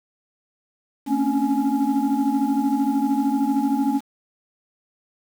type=tone cluster; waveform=sine; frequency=225.5 / 269.8 / 282.9 / 838 Hz; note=A3 / C#4 / C#4 / G#5; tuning=+43 / -47 / +35 / +15 cents; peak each=-25 / -21 / -21 / -26 dBFS; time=1.06-4.01 s; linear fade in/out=50 ms; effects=tanh soft clip ceiling -12 dBFS + 7-bit